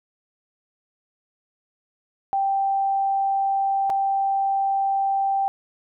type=tone with dropouts; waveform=sine; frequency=784 Hz; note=G5; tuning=in tune; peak=-19 dBFS; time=2.33-5.48 s; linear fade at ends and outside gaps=0 ms; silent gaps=3.897-3.901 s; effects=none